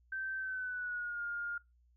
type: tone with pitch glide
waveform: sine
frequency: 1552 to 1415 Hz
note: G6 to F6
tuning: -18 to +22 cents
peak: -36 dBFS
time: 0.12-1.58 s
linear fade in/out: 5 ms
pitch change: -160 cents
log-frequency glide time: 0.37-1.22 s
effects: noise-tail reverb RT60 0.2 s tail -22 dB re dry + added 60 Hz sine -65 dBFS peak until 1.96 s